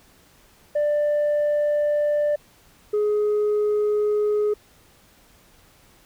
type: tone pair in turn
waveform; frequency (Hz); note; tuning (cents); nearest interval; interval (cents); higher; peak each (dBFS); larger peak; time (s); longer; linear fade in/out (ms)
sine; 591 / 419.2; D5 / G#4; +11 / +16; tritone; 595; first; -16; neither; 0.75-2.36 / 2.93-4.54; neither; 10
effects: tanh soft clip ceiling -17 dBFS + pink hiss -55 dBFS RMS until 6.05 s